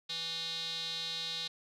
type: tone with band-pass filter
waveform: square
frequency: 164.81 Hz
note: E3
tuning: in tune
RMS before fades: -38 dBFS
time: 0.09-1.48 s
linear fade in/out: 10 ms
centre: 3900 Hz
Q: 7.5
effects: none

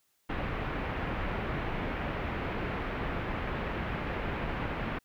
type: low-pass noise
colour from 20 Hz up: pink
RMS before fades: -34 dBFS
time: 0.29-4.99 s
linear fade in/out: 10 ms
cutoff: 2500 Hz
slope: 24 dB/octave
effects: white hiss -73 dBFS RMS until 5.04 s

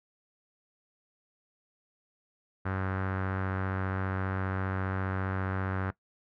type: tone with low-pass filter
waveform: sawtooth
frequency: 94.9 Hz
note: F#2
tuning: 44 cents sharp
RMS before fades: -32 dBFS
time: 2.65-5.91 s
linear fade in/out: 10 ms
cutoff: 1500 Hz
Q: 3.4
effects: noise-tail reverb RT60 0.1 s tail -19 dB re dry

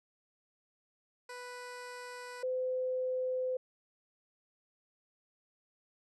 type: tone pair in turn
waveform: 15% pulse / sine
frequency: 493.9 / 511 Hz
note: B4 / C5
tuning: 0 / -41 cents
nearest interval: minor second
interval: 59 cents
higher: second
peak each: -37 / -31 dBFS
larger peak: second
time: 1.29-2.43 / 2.43-3.57 s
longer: neither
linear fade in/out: 5 ms
effects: resampled to 24000 Hz

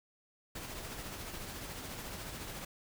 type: noise with tremolo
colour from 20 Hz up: pink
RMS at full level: -42 dBFS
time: 0.55-2.65 s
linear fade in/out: 5 ms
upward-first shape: triangle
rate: 14 Hz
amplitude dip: 40%
effects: none

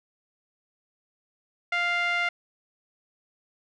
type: tone with low-pass filter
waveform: 5% pulse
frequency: 698.5 Hz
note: F5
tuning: in tune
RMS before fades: -26 dBFS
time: 1.72-2.29 s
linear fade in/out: 5 ms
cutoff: 2000 Hz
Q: 2.5
effects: none

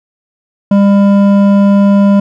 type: tone with hard clipping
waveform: sine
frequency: 200.1 Hz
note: G3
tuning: 36 cents sharp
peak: -6 dBFS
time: 0.71-2.2 s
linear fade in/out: 5 ms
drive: 10 dB
effects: none

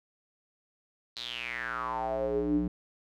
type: tone with band-pass filter sweep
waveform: square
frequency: 60 Hz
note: B1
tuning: 49 cents flat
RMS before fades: -32 dBFS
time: 1.16-2.68 s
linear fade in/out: 5 ms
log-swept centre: 4200 to 230 Hz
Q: 7
effects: none

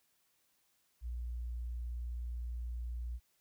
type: tone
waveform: sine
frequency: 59.6 Hz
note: A#1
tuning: 39 cents sharp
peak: -37 dBFS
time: 1.01-3.2 s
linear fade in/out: 50 ms
effects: white hiss -75 dBFS RMS until 3.4 s

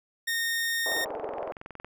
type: tone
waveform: sawtooth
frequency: 1842 Hz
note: A#6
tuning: 21 cents flat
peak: -23 dBFS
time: 0.27-1.05 s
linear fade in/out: 10 ms
type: band-pass noise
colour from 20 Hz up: white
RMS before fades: -35 dBFS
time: 0.86-1.52 s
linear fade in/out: 0 ms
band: 400 to 730 Hz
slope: 24 dB/octave
type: click train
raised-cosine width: 0.5 ms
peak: -26 dBFS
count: 21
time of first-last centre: 0.92-1.846 s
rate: 21.6 Hz
effects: none

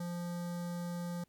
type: tone with notch filter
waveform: square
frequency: 174.1 Hz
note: F3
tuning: 5 cents flat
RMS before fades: -39 dBFS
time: 0-1.24 s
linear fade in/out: 5 ms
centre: 2600 Hz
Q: 1.1
effects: pink hiss -75 dBFS RMS until 1.28 s

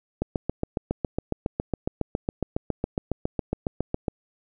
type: click train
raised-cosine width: 2 ms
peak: -11 dBFS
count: 29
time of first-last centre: 0.22-4.082 s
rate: 7.25 Hz
effects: none

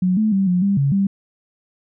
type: tone with pitch steps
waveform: sine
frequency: 183.1 / 216.4 / 194.1 / 179.4 / 198.8 / 139.2 / 196.6 Hz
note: F#3 / A3 / G3 / F3 / G3 / C#3 / G3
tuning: -18 / -29 / -17 / +47 / +25 / +8 / +5 cents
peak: -14 dBFS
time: 0.02-1.07 s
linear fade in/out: 5 ms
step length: 150 ms
effects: none

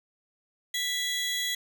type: tone pair together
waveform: 30% pulse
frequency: 1975.5 / 3337 Hz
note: B6 / G#7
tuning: 0 / +8 cents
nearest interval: major sixth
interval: 908 cents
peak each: -28 dBFS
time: 0.74-1.55 s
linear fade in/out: 5 ms
effects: none

